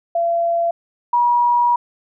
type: tone pair in turn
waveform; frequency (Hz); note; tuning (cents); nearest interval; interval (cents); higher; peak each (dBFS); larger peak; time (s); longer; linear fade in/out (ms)
sine; 680 / 961.7; F5 / B5; -46 / -46; tritone; 600; second; -15 / -12; second; 0.15-0.71 / 1.13-1.76; second; 5
effects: none